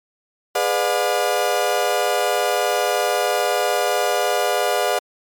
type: chord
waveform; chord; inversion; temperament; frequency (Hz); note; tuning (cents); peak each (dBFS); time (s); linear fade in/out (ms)
35% pulse; G# diminished seventh; none; just; 415.3 / 498.4 / 598 / 717.6; G#4 / B4 / D5 / F5; 0 / +16 / +31 / +47; -23 / -22 / -21 / -20; 0.55-4.99; 5
effects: MP3 96 kbps